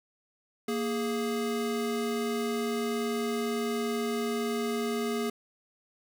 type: tone pair together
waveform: square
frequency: 233.1 / 415.3 Hz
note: A#3 / G#4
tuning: 0 / 0 cents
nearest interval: minor seventh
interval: 1000 cents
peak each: -32 / -32 dBFS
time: 0.68-5.3 s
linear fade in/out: 5 ms
effects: none